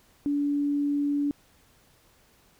sine tone, 287.6 Hz, D4, 36 cents flat, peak -23 dBFS, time 0.26-1.31 s, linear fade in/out 0 ms, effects pink hiss -61 dBFS RMS until 2.59 s

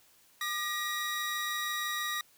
45% pulse tone cluster, 1205 / 1901 / 3828 Hz, D6 / A#6 / A#7, +44 / +33 / +45 cents, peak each -37 / -35 / -38 dBFS, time 0.41-2.21 s, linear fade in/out 2 ms, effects white hiss -63 dBFS RMS until 2.37 s

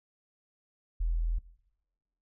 sine tone, 41.38 Hz, E1, 7 cents sharp, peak -26 dBFS, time 1-1.39 s, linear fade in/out 10 ms, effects noise-tail reverb RT60 1.0 s tail -20 dB re dry

